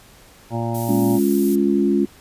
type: harmonic tone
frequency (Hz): 116.2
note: A#2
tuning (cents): -5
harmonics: 1 / 2 / 3 / 5 / 6 / 7 / 8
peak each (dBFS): -24 / -27 / -29 / -31 / -32 / -32 / -33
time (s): 0.5-1.2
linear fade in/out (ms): 50
type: noise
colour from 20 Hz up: violet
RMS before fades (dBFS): -30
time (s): 0.74-1.56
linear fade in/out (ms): 10
type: chord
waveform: sine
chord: Db major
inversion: second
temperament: equal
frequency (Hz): 207.7 / 277.2 / 349.2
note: Ab3 / Db4 / F4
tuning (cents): 0 / 0 / 0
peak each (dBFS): -19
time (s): 0.88-2.06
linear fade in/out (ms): 20
effects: pink hiss -48 dBFS RMS until 2.2 s + resampled to 32000 Hz